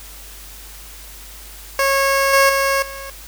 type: tone with level steps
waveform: 15% pulse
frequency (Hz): 547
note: C#5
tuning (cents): -23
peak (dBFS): -8 / -4 / -9 / -24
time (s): 1.79-3.1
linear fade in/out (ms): 2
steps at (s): 2.33 / 2.49 / 2.82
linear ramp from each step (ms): 5
effects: added 50 Hz sine -39 dBFS peak until 3.27 s + white hiss -39 dBFS RMS until 3.27 s